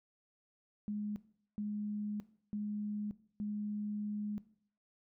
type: tone bursts at uneven times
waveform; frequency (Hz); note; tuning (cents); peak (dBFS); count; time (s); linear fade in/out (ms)
sine; 208.6; G#3; +8; -35; 4; 0.88-1.16 / 1.58-2.2 / 2.53-3.11 / 3.4-4.38; 0
effects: noise-tail reverb RT60 0.6 s tail -18 dB re dry